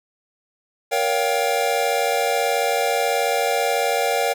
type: chord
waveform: square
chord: G half-diminished seventh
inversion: first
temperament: just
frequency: 470.4 / 564.5 / 705.6 / 784 Hz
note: Bb4 / Db5 / F5 / G5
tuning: +16 / +31 / +18 / 0 cents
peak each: -25 dBFS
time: 0.91-4.34 s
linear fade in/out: 20 ms
effects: none